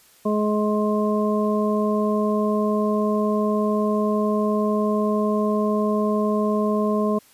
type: harmonic tone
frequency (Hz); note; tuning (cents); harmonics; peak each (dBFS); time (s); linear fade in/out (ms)
211; G#3; +28; 1 / 2 / 3 / 5; -21 / -24 / -26 / -28; 0.25-7.19; 10
effects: white hiss -54 dBFS RMS until 7.33 s + resampled to 32000 Hz